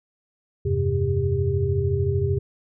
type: tone cluster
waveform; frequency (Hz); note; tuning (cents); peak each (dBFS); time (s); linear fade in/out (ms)
sine; 86.2 / 99.4 / 131.9 / 398.9; F2 / G2 / C3 / G4; -22 / +25 / +14 / +30; -25; 0.65-2.39; 10
effects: none